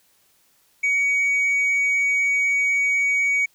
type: tone with tanh clipping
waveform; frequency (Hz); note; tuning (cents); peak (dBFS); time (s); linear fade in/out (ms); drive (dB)
sine; 2252; C#7; +27; -18; 0.83-3.46; 10; 2
effects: white hiss -61 dBFS RMS until 3.54 s